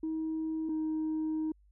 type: tone pair in turn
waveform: sine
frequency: 317.8 / 313.4 Hz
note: D#4 / D#4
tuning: +37 / +13 cents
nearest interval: unison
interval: 24 cents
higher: first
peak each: -30 / -28 dBFS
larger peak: second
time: 0.03-0.69 / 0.69-1.52 s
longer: second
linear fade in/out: 5 ms
effects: tanh soft clip ceiling -28 dBFS + added 50 Hz sine -60 dBFS peak until 1.71 s